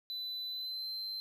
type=tone with pitch glide; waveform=triangle; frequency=4000 to 4101 Hz; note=B7 to C8; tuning=+21 to -36 cents; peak=-36 dBFS; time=0.1-1.2 s; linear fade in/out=0 ms; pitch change=+43 cents; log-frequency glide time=0.49-0.88 s; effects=none